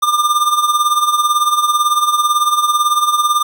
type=tone with tremolo; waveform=square; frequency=1200 Hz; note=D6; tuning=37 cents sharp; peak=-9 dBFS; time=0.02-3.43 s; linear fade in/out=10 ms; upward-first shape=triangle; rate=18 Hz; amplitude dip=75%; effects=none